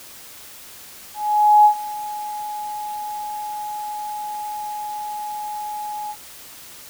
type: tone with ADSR envelope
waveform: sine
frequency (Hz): 840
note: G#5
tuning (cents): +19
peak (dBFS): -7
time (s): 1.14-6.16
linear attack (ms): 510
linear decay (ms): 90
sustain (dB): -19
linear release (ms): 56
effects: white hiss -41 dBFS RMS until 6.89 s